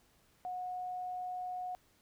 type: tone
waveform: sine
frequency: 729 Hz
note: F#5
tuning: 26 cents flat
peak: -37 dBFS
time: 0.45-1.75 s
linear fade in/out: 0 ms
effects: pink hiss -69 dBFS RMS until 2.01 s